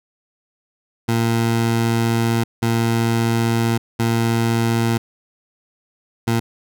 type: tone bursts at uneven times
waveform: 20% pulse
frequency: 115.4 Hz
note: A#2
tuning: 17 cents flat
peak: -11 dBFS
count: 4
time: 1.08-2.44 / 2.62-3.78 / 3.99-4.98 / 6.27-6.4 s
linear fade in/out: 10 ms
effects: none